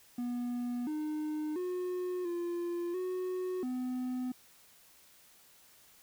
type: tone with pitch steps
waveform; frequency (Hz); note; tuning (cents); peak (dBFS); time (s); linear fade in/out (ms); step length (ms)
triangle; 243.3 / 305.5 / 362 / 346.3 / 367.4 / 252.5; B3 / D#4 / F#4 / F4 / F#4 / B3; -26 / -32 / -38 / -15 / -12 / +39; -31; 0.18-4.32; 5; 690
effects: white hiss -61 dBFS RMS until 6.02 s